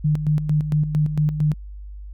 sine tone with tremolo, 151.5 Hz, D#3, 46 cents flat, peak -15 dBFS, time 0.04-1.54 s, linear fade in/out 10 ms, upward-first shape square, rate 4.4 Hz, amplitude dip 60%, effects added 50 Hz sine -33 dBFS peak until 2.13 s

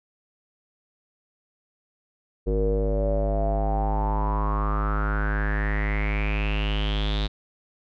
square tone with low-pass filter sweep, 51.91 Hz, G#1, in tune, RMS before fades -24 dBFS, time 2.46-7.28 s, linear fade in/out 20 ms, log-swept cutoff 430 to 3800 Hz, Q 8.6, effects none

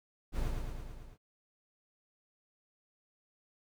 brown noise with echo, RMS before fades -34 dBFS, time 0.32-0.52 s, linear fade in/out 50 ms, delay 110 ms, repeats 6, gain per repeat -3 dB, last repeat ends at 1.18 s, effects none

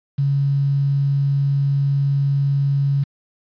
sine tone with quantisation, 139.7 Hz, C#3, 14 cents sharp, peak -15 dBFS, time 0.18-3.04 s, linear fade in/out 10 ms, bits 7, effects resampled to 11025 Hz

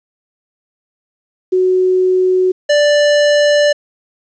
sine / square tone pair in turn, 370 / 587.3 Hz, F#4 / D5, 0 / 0 cents, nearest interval minor sixth, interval 800 cents, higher second, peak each -9 dBFS, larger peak neither, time 1.52-2.52 / 2.69-3.73 s, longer second, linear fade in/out 10 ms, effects resampled to 16000 Hz + 8-bit

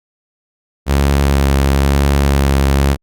sawtooth tone with vibrato, 69.3 Hz, C#2, in tune, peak -6 dBFS, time 0.86-2.97 s, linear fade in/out 50 ms, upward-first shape sine, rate 1 Hz, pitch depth 19 cents each way, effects Opus 48 kbps

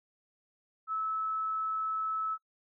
sine tone, 1302 Hz, E6, 22 cents flat, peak -30 dBFS, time 0.87-2.38 s, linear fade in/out 50 ms, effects noise-tail reverb RT60 0.1 s tail -23 dB re dry

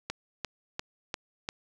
click train, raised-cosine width 0.2 ms, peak -15 dBFS, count 5, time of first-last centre 0.1-1.489 s, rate 2.88 Hz, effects none

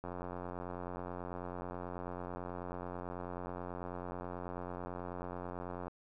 click train, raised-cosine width 1 ms, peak -28 dBFS, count 522, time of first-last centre 0.04-5.881 s, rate 89.2 Hz, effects none

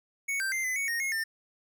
square tone with pitch steps, 2221 / 1568 / 2088 / 2025 / 2225 / 1858 / 2159 / 1801 Hz, C#7 / G6 / C7 / B6 / C#7 / A#6 / C#7 / A6, +3 / 0 / -4 / +43 / +6 / -6 / -46 / +40 cents, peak -29 dBFS, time 0.28-1.24 s, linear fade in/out 10 ms, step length 120 ms, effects none

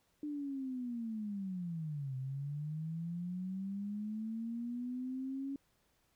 sine linear two-way sweep, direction down then up, 300.7 to 129.1 to 277.4 Hz, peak -37 dBFS, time 0.23-5.56 s, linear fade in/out 2 ms, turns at 2.16 s, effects pink hiss -75 dBFS RMS until 6.15 s

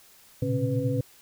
sine tone cluster, 115.1 / 123.9 / 137.6 / 271.9 / 497.4 Hz, A#2 / B2 / C#3 / C#4 / B4, -22 / +6 / -12 / -33 / +12 cents, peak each -30 dBFS, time 0.42-1.01 s, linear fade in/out 5 ms, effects white hiss -55 dBFS RMS until 1.21 s

